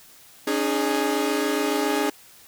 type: chord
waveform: sawtooth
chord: C# suspended second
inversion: none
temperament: equal with one note detuned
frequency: 277.2 / 304.4 / 415.3 Hz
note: C#4 / D#4 / G#4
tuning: 0 / -38 / 0 cents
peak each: -23 / -22 / -21 dBFS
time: 0.47-2.1 s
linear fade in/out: 5 ms
effects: white hiss -50 dBFS RMS until 2.47 s